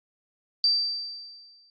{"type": "tone with exponential decay", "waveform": "sine", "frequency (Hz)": 4665, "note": "D8", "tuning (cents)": -12, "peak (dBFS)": -17, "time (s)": [0.64, 1.7], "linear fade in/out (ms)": 1, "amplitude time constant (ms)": 230, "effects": ["AAC 48 kbps"]}